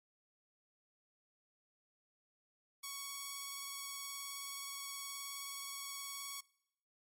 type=tone with vibrato; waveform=5% pulse; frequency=1115 Hz; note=C#6; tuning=10 cents sharp; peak=-31 dBFS; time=2.83-6.41 s; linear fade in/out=10 ms; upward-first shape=triangle; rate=19 Hz; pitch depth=18 cents each way; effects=noise-tail reverb RT60 0.8 s tail -24 dB re dry + MP3 64 kbps